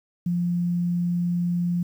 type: tone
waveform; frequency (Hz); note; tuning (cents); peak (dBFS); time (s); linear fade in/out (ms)
sine; 174.61; F3; 0; -21; 0.26-1.83; 5
effects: 9-bit